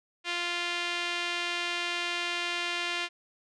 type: tone with band-pass filter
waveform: sawtooth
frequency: 348.4 Hz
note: F4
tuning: 4 cents flat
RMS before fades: -32 dBFS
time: 0.24-3.09 s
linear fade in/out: 50 ms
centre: 2800 Hz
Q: 1.6
effects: resampled to 22050 Hz